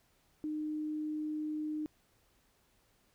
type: tone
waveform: sine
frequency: 305.7 Hz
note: D#4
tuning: 30 cents flat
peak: -34 dBFS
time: 0.44-1.86 s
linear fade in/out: 0 ms
effects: pink hiss -71 dBFS RMS until 3.14 s